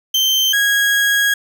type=tone pair in turn; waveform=35% pulse; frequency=3116 / 1647.6 Hz; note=G7 / G#6; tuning=-11 / -14 cents; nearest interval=major seventh; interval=1103 cents; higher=first; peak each=-11 dBFS; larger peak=neither; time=0.14-0.53 / 0.53-1.34 s; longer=second; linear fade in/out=5 ms; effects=none